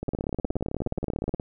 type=two click trains; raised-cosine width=2 ms; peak=-17 / -14 dBFS; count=27 / 22; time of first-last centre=0.03-1.398 / 0.09-1.34 s; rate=19 / 16.8 Hz; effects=none